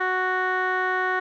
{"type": "tone with low-pass filter", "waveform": "15% pulse", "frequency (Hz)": 370, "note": "F#4", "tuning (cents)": 0, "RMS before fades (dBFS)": -24, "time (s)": [0, 1.2], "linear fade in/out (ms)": 10, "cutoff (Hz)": 1800, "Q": 3.9, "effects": []}